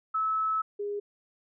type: tone pair in turn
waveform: sine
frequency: 1300 / 409.5 Hz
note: E6 / G#4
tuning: -24 / -24 cents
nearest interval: octave + minor sixth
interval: 2000 cents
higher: first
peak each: -25 / -30 dBFS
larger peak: first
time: 0.14-0.62 / 0.79-1 s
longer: first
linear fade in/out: 10 ms
effects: none